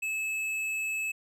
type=tone with hard clipping; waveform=triangle; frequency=2600 Hz; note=E7; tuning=24 cents flat; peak=-31 dBFS; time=0.02-1.12 s; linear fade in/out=10 ms; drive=12 dB; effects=none